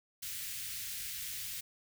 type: band-stop noise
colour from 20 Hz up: white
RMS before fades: -41 dBFS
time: 0.22-1.61 s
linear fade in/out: 10 ms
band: 150 to 1800 Hz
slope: 24 dB/octave
effects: none